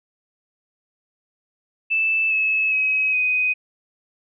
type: tone with pitch steps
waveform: sine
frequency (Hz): 2637 / 2592 / 2547 / 2503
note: E7 / E7 / D#7 / D#7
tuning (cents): 0 / -30 / +40 / +10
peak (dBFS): -17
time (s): 1.9-3.54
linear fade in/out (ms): 20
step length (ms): 410
effects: none